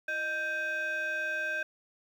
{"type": "tone with frequency modulation", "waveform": "sine", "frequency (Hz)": 1568, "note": "G6", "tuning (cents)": 0, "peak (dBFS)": -28, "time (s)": [0.08, 1.63], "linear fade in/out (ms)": 5, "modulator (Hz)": 951, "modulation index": 0.71, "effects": ["tanh soft clip ceiling -28 dBFS", "10-bit"]}